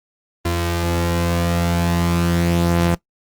sawtooth tone pair together, 85.8 / 171.39 Hz, F2 / F3, -30 / -32 cents, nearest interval octave, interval 1198 cents, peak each -15 dBFS, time 0.45-2.95 s, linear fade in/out 5 ms, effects noise-tail reverb RT60 0.1 s tail -19 dB re dry + Opus 24 kbps

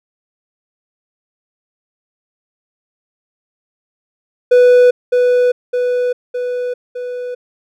triangle tone with echo, 494.2 Hz, B4, 1 cent sharp, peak -3 dBFS, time 4.51-4.91 s, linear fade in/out 10 ms, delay 610 ms, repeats 4, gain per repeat -4 dB, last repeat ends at 7.35 s, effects none

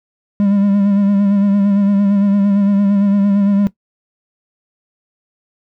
triangle tone with vibrato, 200.6 Hz, G3, 40 cents sharp, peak -8 dBFS, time 0.4-3.67 s, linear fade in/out 0 ms, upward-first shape sine, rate 8.8 Hz, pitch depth 38 cents each way, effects noise-tail reverb RT60 0.1 s tail -17 dB re dry

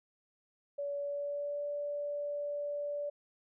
sine tone with pitch glide, 570 to 580.6 Hz, C#5 to D5, +48 to -20 cents, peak -34 dBFS, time 0.78-3.1 s, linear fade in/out 10 ms, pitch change +32 cents, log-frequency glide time 0.96-1.65 s, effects none

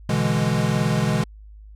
square chord, E dominant seventh, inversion second, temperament equal, 123.47 / 146.83 / 164.81 / 207.7 Hz, B2 / D3 / E3 / G#3, 0 / 0 / 0 / 0 cents, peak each -25 dBFS, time 0.09-1.24 s, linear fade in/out 5 ms, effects added 52 Hz sine -40 dBFS peak until 1.75 s + low-pass 10000 Hz 12 dB/octave

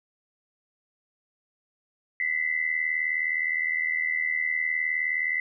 sine tone pair together, 1975.5 / 2055 Hz, B6 / C7, 0 / -32 cents, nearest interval minor second, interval 68 cents, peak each -27 dBFS, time 2.2-5.4 s, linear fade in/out 2 ms, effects none

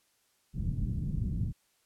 white low-pass noise, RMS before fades -32 dBFS, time 0.53-1.53 s, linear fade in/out 50 ms, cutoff 170 Hz, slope 24 dB/octave, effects white hiss -71 dBFS RMS until 1.85 s + low-pass 12000 Hz 12 dB/octave

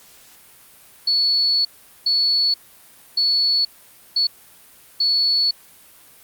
sine tone bursts at uneven times, 4419 Hz, C#8, 6 cents flat, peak -15 dBFS, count 5, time 1.07-1.65 / 2.06-2.54 / 3.17-3.65 / 4.16-4.27 / 5-5.51 s, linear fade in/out 5 ms, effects white hiss -48 dBFS RMS until 6.23 s + Opus 48 kbps

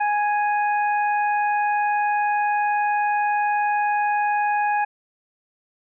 harmonic tone, 830.6 Hz, G#5, in tune, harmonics 1 / 2 / 3, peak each -19 / -27 / -32 dBFS, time 0-4.85 s, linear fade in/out 10 ms, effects none

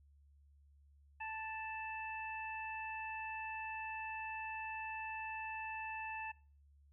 harmonic tone, 880 Hz, A5, in tune, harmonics 1 / 2 / 3, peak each -44 / -48 / -46 dBFS, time 1.2-6.32 s, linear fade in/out 10 ms, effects noise-tail reverb RT60 0.4 s tail -22 dB re dry + added 71 Hz sine -63 dBFS peak until 6.92 s

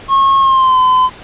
triangle tone with pitch glide, 1087 to 1020.1 Hz, C#6 to C6, -34 to -44 cents, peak -5 dBFS, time 0.08-1.1 s, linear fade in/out 50 ms, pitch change -110 cents, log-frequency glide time 0.4-0.79 s, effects pink hiss -34 dBFS RMS until 1.23 s + resampled to 8000 Hz

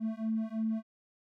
triangle beating tone pair, 220 / 223 Hz, A3 / A3, 0 / +23 cents, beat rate 3 Hz, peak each -30 dBFS, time 0-0.83 s, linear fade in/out 50 ms, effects tanh soft clip ceiling -26 dBFS

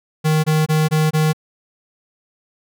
square tone bursts, 155.56 Hz, D#3, in tune, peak -14 dBFS, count 5, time 0.24-1.332 s, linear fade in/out 20 ms, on 200 ms, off 23 ms, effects none

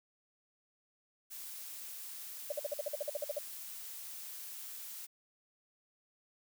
blue noise, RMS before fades -46 dBFS, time 1.3-5.07 s, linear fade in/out 20 ms
sine tone bursts, 587.3 Hz, D5, in tune, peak -32 dBFS, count 13, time 2.5-3.387 s, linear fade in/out 5 ms, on 23 ms, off 49 ms
effects none

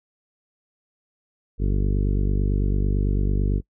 harmonic tone, 49 Hz, G1, in tune, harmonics 1 / 2 / 3 / 4 / 5 / 6 / 7 / 8 / 9, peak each -20 / -26 / -30 / -32 / -34 / -36 / -37 / -38 / -39 dBFS, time 1.58-3.62 s, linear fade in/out 50 ms, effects noise-tail reverb RT60 0.1 s tail -24 dB re dry

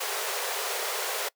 pink high-pass noise, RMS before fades -31 dBFS, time 0-1.29 s, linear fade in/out 10 ms, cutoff 390 Hz, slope 96 dB/octave, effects noise-tail reverb RT60 0.1 s tail -23 dB re dry

